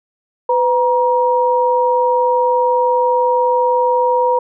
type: tone pair together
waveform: sine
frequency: 502.2 / 948 Hz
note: B4 / A#5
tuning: +29 / +29 cents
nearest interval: major seventh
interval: 1100 cents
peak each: -14 dBFS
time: 0.49-4.39 s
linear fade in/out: 5 ms
effects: none